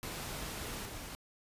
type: noise with level steps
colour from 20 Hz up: pink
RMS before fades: -41 / -45 dBFS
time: 0.03-1.15 s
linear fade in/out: 0 ms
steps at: 0.85 s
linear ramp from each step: 10 ms
effects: resampled to 32000 Hz